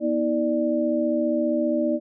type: tone cluster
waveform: sine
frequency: 244 / 319 / 591 Hz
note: B3 / D#4 / D5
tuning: -21 / +43 / +11 cents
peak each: -25 / -24 / -24 dBFS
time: 0-2 s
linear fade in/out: 50 ms
effects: none